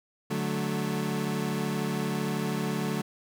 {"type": "chord", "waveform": "30% pulse", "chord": "D major", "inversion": "none", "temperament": "equal with one note detuned", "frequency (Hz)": [146.83, 185, 217.9], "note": ["D3", "F#3", "A3"], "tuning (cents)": [0, 0, -17], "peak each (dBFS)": [-30, -30, -29], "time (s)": [0.3, 3.02], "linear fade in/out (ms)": 10, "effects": []}